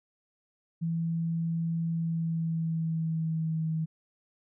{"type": "tone with pitch glide", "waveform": "sine", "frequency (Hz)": [165.6, 159.68], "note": ["E3", "D#3"], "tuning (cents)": [8, 45], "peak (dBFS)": -27, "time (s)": [0.81, 3.86], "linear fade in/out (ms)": 20, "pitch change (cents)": -63, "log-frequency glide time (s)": [1.9, 3.68], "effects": []}